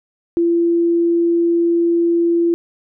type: tone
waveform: sine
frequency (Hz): 339.8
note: F4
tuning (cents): -47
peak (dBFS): -12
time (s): 0.37-2.54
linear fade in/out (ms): 0
effects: none